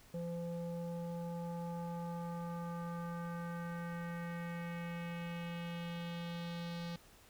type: tone with low-pass filter sweep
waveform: square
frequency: 170.7 Hz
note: F3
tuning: 39 cents flat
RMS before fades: -42 dBFS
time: 0.14-6.96 s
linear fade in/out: 2 ms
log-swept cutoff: 510 to 4400 Hz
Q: 2.4
effects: pink hiss -62 dBFS RMS until 7.29 s